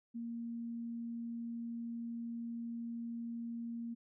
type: tone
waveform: sine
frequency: 233.2 Hz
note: A#3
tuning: 1 cent sharp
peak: -39 dBFS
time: 0.14-3.95 s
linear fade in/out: 20 ms
effects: none